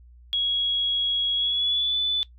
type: tone with pitch glide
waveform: sine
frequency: 3322 to 3489 Hz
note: G#7 to A7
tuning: 0 to -15 cents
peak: -21 dBFS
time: 0.33-2.23 s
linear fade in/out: 0 ms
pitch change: +85 cents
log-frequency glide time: 1.35-1.97 s
effects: noise-tail reverb RT60 0.1 s tail -17 dB re dry + added 60 Hz sine -47 dBFS peak until 2.38 s